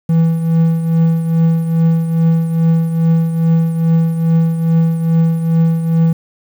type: tone with tremolo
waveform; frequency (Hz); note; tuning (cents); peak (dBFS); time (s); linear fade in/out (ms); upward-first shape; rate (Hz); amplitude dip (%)
triangle; 164.3; E3; -5; -5; 0.09-6.13; 5; triangle; 2.4; 65
effects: 7-bit